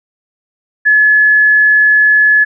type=tone; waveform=sine; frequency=1709 Hz; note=G#6; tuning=49 cents sharp; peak=-5 dBFS; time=0.85-2.45 s; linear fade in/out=20 ms; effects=none